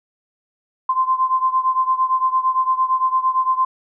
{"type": "beating tone pair", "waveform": "sine", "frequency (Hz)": [1037, 1045.8], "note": ["C6", "C6"], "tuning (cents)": [-16, -1], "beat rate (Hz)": 8.8, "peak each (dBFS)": [-17, -20], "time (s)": [0.89, 3.65], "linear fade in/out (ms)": 5, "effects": []}